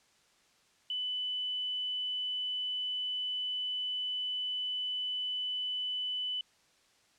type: tone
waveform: sine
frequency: 3000 Hz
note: F#7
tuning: 23 cents sharp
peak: -32 dBFS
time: 0.9-6.41 s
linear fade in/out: 2 ms
effects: white hiss -67 dBFS RMS until 7.18 s + low-pass 7000 Hz 12 dB/octave